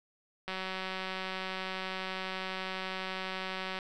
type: click train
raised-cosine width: 0.3 ms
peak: -21 dBFS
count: 623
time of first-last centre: 0.48-3.789 s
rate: 188 Hz
effects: none